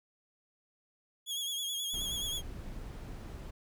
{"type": "tone with vibrato", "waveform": "sawtooth", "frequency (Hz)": 3322, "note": "G#7", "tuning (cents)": 0, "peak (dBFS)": -31, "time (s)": [1.26, 2.42], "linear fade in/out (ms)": 50, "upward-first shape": "sine", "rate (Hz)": 9.4, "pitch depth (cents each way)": 50}
{"type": "noise", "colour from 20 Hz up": "brown", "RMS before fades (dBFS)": -43, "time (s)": [1.93, 3.51], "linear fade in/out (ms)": 10}
{"effects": []}